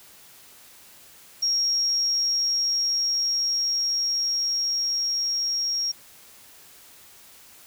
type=tone with level ramp; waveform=sine; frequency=5588 Hz; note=F8; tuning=in tune; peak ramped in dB=-20 to -23 dBFS; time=1.42-5.92 s; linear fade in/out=10 ms; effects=white hiss -50 dBFS RMS until 7.66 s